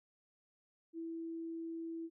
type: tone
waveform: sine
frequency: 329.6 Hz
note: E4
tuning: in tune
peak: -40 dBFS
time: 0.93-2.1 s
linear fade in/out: 50 ms
effects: none